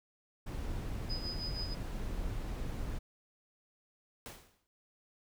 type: noise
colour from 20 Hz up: brown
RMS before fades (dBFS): -38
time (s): 0.46-2.99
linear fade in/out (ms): 10
type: tone with tremolo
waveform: sine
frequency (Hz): 4991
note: D#8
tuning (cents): +5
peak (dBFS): -37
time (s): 1.09-1.75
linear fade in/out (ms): 20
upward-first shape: sine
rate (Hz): 6.3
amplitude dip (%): 70
type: noise with exponential decay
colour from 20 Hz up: pink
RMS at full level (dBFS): -44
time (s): 4.26-4.67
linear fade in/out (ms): 0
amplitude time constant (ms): 87
effects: none